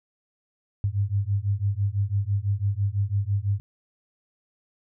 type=beating tone pair; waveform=sine; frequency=97.6 / 103.6 Hz; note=G2 / G#2; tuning=-7 / -4 cents; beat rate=6 Hz; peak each=-25 dBFS; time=0.84-3.6 s; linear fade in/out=0 ms; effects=none